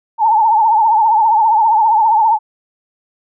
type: tone with vibrato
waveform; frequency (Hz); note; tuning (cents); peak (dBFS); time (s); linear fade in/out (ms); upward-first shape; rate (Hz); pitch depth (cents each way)
sine; 880; A5; 0; -8; 0.18-2.39; 50; triangle; 15; 110
effects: none